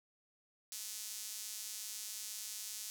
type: tone with high-pass filter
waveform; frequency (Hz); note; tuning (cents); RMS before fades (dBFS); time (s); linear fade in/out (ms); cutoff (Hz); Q
sawtooth; 214.1; A3; -47; -45; 0.72-2.9; 0; 6200; 1.1
effects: none